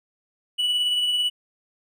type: tone with tremolo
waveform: triangle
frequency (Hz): 2952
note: F#7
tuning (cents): -5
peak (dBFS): -17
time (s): 0.58-1.3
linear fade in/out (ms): 20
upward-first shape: triangle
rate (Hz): 18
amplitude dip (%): 35
effects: none